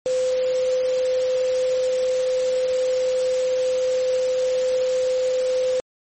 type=tone in noise; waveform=sine; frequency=511 Hz; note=C5; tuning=41 cents flat; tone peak=-18 dBFS; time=0.06-5.8 s; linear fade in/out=0 ms; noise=white; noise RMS=-34 dBFS; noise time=0.06-5.8 s; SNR=+13 dB; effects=MP3 32 kbps